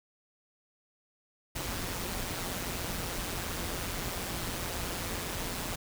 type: noise with amplitude modulation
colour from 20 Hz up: pink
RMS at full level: -33 dBFS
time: 1.55-5.76 s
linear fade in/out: 10 ms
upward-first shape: sine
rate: 177 Hz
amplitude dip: 60%
effects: none